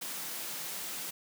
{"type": "high-pass noise", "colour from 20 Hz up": "white", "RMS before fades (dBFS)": -39, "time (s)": [0.01, 1.11], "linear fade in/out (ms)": 10, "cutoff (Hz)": 130, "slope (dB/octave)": 96, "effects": []}